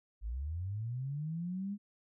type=linear sweep; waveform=sine; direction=up; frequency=49 to 207.7 Hz; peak=-35 dBFS; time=0.21-1.78 s; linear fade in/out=50 ms; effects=none